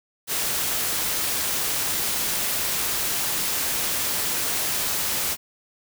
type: noise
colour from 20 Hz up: white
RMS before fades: -25 dBFS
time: 0.27-5.37 s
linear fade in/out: 50 ms
effects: none